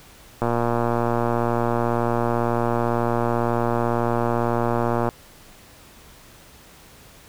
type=click train; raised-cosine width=1 ms; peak=-8 dBFS; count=552; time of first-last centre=0.42-5.089 s; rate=118 Hz; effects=pink hiss -48 dBFS RMS until 7.28 s